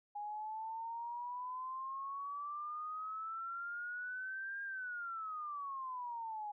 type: exponential two-way sweep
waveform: sine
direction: up then down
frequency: 822 to 1615 to 822 Hz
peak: -40 dBFS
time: 0.15-6.52 s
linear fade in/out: 10 ms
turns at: 4.63 s
effects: none